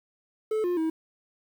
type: tone with pitch steps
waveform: triangle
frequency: 434.5 / 354.6 / 320.8 Hz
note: A4 / F4 / E4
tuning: -22 / +26 / -47 cents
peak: -22 dBFS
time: 0.51-0.9 s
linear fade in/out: 5 ms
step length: 130 ms
effects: 9-bit